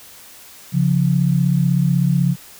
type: tone pair together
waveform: sine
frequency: 138.5 / 174.61 Hz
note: C#3 / F3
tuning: -1 / 0 cents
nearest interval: major third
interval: 401 cents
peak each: -16 / -16 dBFS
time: 0.72-2.36 s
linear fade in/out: 50 ms
effects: white hiss -42 dBFS RMS until 2.59 s